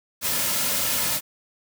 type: noise with comb filter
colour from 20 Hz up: white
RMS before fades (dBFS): -24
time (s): 0.21-1.21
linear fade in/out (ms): 50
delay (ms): 2.6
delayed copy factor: -0.5
effects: none